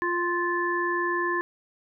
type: harmonic tone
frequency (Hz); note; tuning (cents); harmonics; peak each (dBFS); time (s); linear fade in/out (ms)
349.2; F4; 0; 1 / 3 / 5; -28 / -28 / -28; 0.02-1.41; 0
effects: none